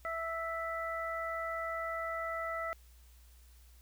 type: harmonic tone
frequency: 659.3 Hz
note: E5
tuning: in tune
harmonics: 1 / 2 / 3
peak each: -39 / -38 / -41 dBFS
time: 0.05-2.73 s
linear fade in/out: 0 ms
effects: added 60 Hz sine -56 dBFS peak until 3.81 s + white hiss -66 dBFS RMS until 3.81 s